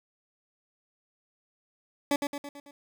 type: tone with echo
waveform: 20% pulse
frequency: 285.8 Hz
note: D4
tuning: 47 cents flat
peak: -18 dBFS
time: 2.11-2.16 s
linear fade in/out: 2 ms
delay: 110 ms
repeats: 5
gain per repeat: -5 dB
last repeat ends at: 2.71 s
effects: none